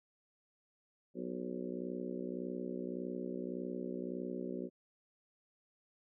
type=harmonic tone with a mistuned harmonic; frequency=61.74 Hz; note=B1; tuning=in tune; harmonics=3 / 4 / 5 / 6 / 7 / 8 / 9; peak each=-45 / -43 / -47 / -43 / -49 / -50 / -51 dBFS; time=1.14-4.7 s; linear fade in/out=50 ms; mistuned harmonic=8; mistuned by=+36 cents; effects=none